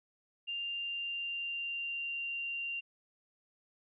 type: tone with pitch glide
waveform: sine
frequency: 2794 to 2773 Hz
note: F7 to F7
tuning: 0 to -13 cents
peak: -35 dBFS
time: 0.47-2.81 s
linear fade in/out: 20 ms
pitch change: -13 cents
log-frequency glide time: 0.62-2.23 s
effects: none